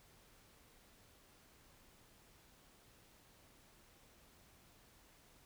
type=silence; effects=pink hiss -66 dBFS RMS until 5.45 s